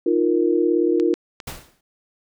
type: chord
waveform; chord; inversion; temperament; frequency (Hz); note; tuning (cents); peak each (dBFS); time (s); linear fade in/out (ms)
sine; Eb suspended second; none; equal; 311.1 / 349.2 / 466.2; Eb4 / F4 / Bb4; 0 / 0 / 0; -21 / -18 / -22; 0.06-1.14; 5
type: clicks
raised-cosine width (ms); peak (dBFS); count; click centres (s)
0.2; -17; 3; 0.999 / 1.14 / 1.402
type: noise with exponential decay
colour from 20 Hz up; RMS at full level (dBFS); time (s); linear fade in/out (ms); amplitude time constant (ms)
pink; -29; 1.47-1.81; 5; 73
effects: none